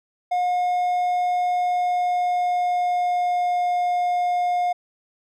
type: tone with pitch glide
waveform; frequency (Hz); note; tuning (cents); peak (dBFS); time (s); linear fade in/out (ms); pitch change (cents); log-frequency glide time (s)
triangle; 718 to 713; F5 to F5; +48 to +36; -17; 0.31-4.73; 10; -12; 1.54-3.66
effects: none